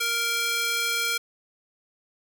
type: tone with high-pass filter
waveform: square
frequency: 466.2 Hz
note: A#4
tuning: in tune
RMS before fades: -26 dBFS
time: 0-1.18 s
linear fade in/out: 10 ms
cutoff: 1900 Hz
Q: 1
effects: none